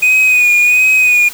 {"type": "tone with vibrato", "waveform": "triangle", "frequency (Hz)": 2482, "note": "D#7", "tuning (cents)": -5, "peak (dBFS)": -5, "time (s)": [0.02, 1.29], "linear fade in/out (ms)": 10, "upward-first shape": "sine", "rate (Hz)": 1.4, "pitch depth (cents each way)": 36, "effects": ["white hiss -30 dBFS RMS until 1.33 s"]}